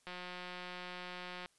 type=click train; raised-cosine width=0.3 ms; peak=-29 dBFS; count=251; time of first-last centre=0.07-1.459 s; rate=180 Hz; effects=white hiss -72 dBFS RMS until 1.58 s + resampled to 24000 Hz